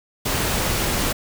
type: noise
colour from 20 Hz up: pink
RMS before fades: -22 dBFS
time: 0.25-1.13 s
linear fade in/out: 10 ms
effects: none